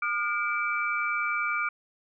sine tone cluster, 1212 / 1422 / 2318 Hz, D#6 / F6 / D7, -46 / +31 / -23 cents, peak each -30 dBFS, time 0.02-1.69 s, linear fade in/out 5 ms, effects none

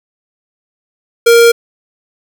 square tone, 467.1 Hz, A#4, 3 cents sharp, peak -4 dBFS, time 1.26-1.52 s, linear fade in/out 10 ms, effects none

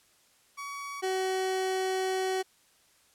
30% pulse tone pair in turn, 1129 / 376.8 Hz, C#6 / F#4, +31 / +32 cents, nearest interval octave + perfect fifth, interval 1899 cents, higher first, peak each -34 / -25 dBFS, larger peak second, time 0.57-1.02 / 1.02-2.43 s, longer second, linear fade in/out 20 ms, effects white hiss -64 dBFS RMS until 3.14 s + low-pass 11000 Hz 12 dB/octave

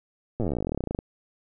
slowing click train, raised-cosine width 2 ms, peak -15 dBFS, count 30, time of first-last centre 0.4-0.989 s, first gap 8 ms, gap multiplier 1.06, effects none

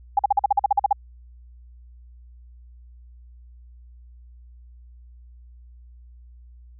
sine tone bursts, 810 Hz, G#5, 43 cents flat, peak -13 dBFS, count 12, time 0.17-0.929 s, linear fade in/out 5 ms, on 22 ms, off 45 ms, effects added 60 Hz sine -44 dBFS peak until 6.79 s

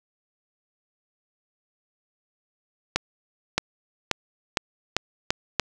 accelerating click train, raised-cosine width 0.2 ms, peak -3 dBFS, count 7, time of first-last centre 2.96-5.597 s, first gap 620 ms, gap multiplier 0.86, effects none

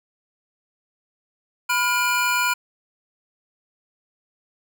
square tone cluster, 990 / 1423 / 2400 Hz, B5 / F6 / D7, +4 / +32 / +37 cents, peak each -24 dBFS, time 1.69-2.54 s, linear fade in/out 10 ms, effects none

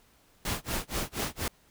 pink noise with tremolo, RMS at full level -30 dBFS, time 0.45-1.48 s, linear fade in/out 2 ms, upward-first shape sine, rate 4.2 Hz, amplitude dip 100%, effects pink hiss -63 dBFS RMS until 1.7 s

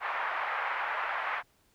pink band-pass noise, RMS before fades -33 dBFS, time 0-1.43 s, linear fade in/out 50 ms, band 780 to 2100 Hz, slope 24 dB/octave, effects pink hiss -68 dBFS RMS until 1.74 s

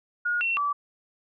sine tone with pitch steps, 1437 / 2716 / 1155 Hz, F6 / F7 / D6, +49 / -49 / -29 cents, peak -23 dBFS, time 0.25-0.73 s, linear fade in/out 10 ms, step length 160 ms, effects none

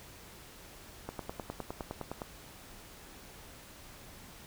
click train, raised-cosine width 1 ms, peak -23 dBFS, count 12, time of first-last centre 1.09-2.218 s, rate 9.75 Hz, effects pink hiss -52 dBFS RMS until 4.46 s

